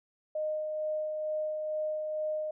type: tone with tremolo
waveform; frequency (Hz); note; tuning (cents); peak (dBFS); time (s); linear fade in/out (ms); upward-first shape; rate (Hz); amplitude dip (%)
sine; 616; D#5; -17; -29; 0.35-2.51; 5; sine; 2.2; 30
effects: none